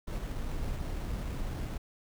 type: noise with sample-and-hold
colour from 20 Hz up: brown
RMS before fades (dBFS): -35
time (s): 0.07-1.78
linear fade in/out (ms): 10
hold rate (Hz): 4900
effects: none